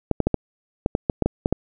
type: clicks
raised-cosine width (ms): 2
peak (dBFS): -5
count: 11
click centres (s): 0.113 / 0.203 / 0.27 / 0.343 / 0.861 / 0.951 / 1.098 / 1.223 / 1.26 / 1.459 / 1.526
effects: none